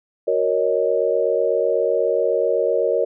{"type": "chord", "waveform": "sine", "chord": "D# minor seventh", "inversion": "first", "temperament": "equal", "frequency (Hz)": [370, 466.2, 554.4, 622.3], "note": ["F#4", "A#4", "C#5", "D#5"], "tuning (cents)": [0, 0, 0, 0], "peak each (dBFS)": [-25, -20, -21, -23], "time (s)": [0.27, 3.05], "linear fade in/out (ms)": 10, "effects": []}